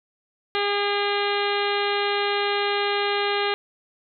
harmonic tone with a mistuned harmonic, 406.6 Hz, G#4, 37 cents flat, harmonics 1 / 2 / 3 / 4 / 5 / 6 / 7 / 8 / 9 / 10, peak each -25 / -28 / -30 / -31 / -32 / -33 / -33 / -34 / -35 / -35 dBFS, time 0.55-3.54 s, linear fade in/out 0 ms, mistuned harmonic 6, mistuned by -31 cents, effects none

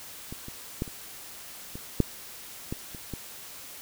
clicks, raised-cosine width 3 ms, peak -24 / -27 / -15 / -29 / -25 / -7 / -18 / -28 / -21 dBFS, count 9, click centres 0.325 / 0.484 / 0.821 / 0.878 / 1.755 / 2.003 / 2.725 / 2.948 / 3.137 s, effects white hiss -44 dBFS RMS until 3.81 s

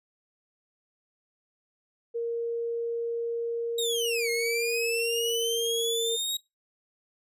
sine tone with pitch glide, 466.2 to 460.6 Hz, A#4 to A#4, 0 to -21 cents, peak -27 dBFS, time 2.14-6.17 s, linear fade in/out 20 ms, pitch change -21 cents, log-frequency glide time 4.7-6.01 s
sawtooth linear two-way sweep, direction down then up, 3811 to 2131 to 3811 Hz, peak -25 dBFS, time 3.78-6.37 s, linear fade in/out 5 ms, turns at 4.3 s
effects noise-tail reverb RT60 0.2 s tail -20 dB re dry + resampled to 32000 Hz

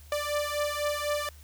sawtooth beating tone pair, 587.3 / 591.3 Hz, D5 / D5, 0 / +12 cents, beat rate 4 Hz, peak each -27 dBFS, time 0.12-1.29 s, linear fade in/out 2 ms, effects added 74 Hz sine -48 dBFS peak until 1.43 s + white hiss -57 dBFS RMS until 1.43 s

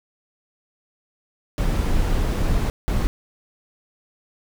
brown noise bursts at uneven times, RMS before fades -20 dBFS, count 2, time 1.58-2.7 / 2.88-3.07 s, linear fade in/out 0 ms, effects none

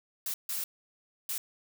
blue noise bursts at uneven times, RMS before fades -34 dBFS, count 3, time 0.26-0.34 / 0.49-0.64 / 1.29-1.38 s, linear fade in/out 2 ms, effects none

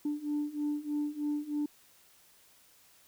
sine beating tone pair, 293.4 / 296.6 Hz, D4 / D4, -2 / +17 cents, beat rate 3.2 Hz, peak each -34 / -32 dBFS, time 0.05-1.66 s, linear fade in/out 5 ms, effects tanh soft clip ceiling -26 dBFS + white hiss -62 dBFS RMS until 3.07 s

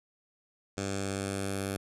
10% pulse tone with low-pass filter sweep, 98 Hz, G2, in tune, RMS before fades -34 dBFS, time 0.77-1.77 s, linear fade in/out 10 ms, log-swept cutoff 7300 to 11000 Hz, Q 3.1, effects none

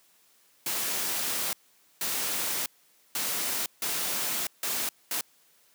white noise bursts at uneven times, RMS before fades -30 dBFS, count 6, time 0.66-1.53 / 2.01-2.66 / 3.15-3.66 / 3.82-4.47 / 4.63-4.89 / 5.11-5.21 s, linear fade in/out 2 ms, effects white hiss -63 dBFS RMS until 5.74 s + high-pass 150 Hz 12 dB/octave

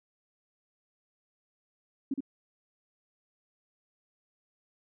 sine tone with echo, 272.4 Hz, C#4, 30 cents flat, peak -27 dBFS, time 2.11-2.14 s, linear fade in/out 5 ms, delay 66 ms, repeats 1, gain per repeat -3 dB, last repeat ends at 2.206 s, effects none

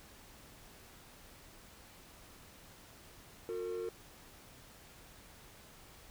triangle tone pair together, 360.8 / 454.6 Hz, F#4 / A#4, -44 / -43 cents, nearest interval major third, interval 401 cents, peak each -38 / -36 dBFS, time 3.49-3.89 s, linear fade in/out 0 ms, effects tanh soft clip ceiling -28 dBFS + pink hiss -57 dBFS RMS until 6.1 s

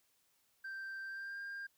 sine tone with pitch glide, 1568 to 1601.9 Hz, G6 to G6, 0 to +37 cents, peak -39 dBFS, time 0.64-1.67 s, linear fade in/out 10 ms, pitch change +37 cents, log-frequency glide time 1.05-1.4 s, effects tanh soft clip ceiling -41 dBFS + white hiss -75 dBFS RMS until 1.77 s

